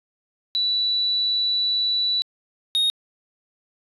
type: tone pair in turn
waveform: sine / triangle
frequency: 3951 / 3727 Hz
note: B7 / A#7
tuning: 0 / -1 cents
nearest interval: minor second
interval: 101 cents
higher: first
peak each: -19 / -16 dBFS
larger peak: second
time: 0.55-2.22 / 2.75-2.9 s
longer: first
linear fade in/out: 0 ms
effects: resampled to 32000 Hz